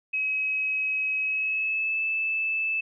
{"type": "tone with pitch glide", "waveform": "sine", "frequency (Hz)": [2550, 2626], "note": ["D#7", "E7"], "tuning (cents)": [42, -7], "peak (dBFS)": -24, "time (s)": [0.13, 2.81], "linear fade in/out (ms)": 10, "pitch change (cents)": 51, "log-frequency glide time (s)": [1.2, 2.02], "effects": []}